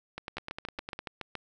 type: two click trains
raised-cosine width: 0.3 ms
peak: -21 / -20 dBFS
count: 9 / 8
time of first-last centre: 0.18-0.991 / 0.37-1.353 s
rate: 9.87 / 7.12 Hz
effects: none